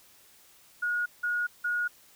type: tone bursts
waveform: sine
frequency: 1444 Hz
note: F#6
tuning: 43 cents flat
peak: -26 dBFS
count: 3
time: 0.82-1.88 s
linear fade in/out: 10 ms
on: 240 ms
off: 170 ms
effects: white hiss -58 dBFS RMS until 2.15 s